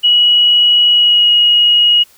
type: tone with pitch glide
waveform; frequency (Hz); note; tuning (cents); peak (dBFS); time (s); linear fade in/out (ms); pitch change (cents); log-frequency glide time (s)
sine; 2917 to 2892; F#7 to F#7; -25 to -40; -6; 0.03-2.04; 20; -15; 0.9-1.32
effects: white hiss -47 dBFS RMS until 2.17 s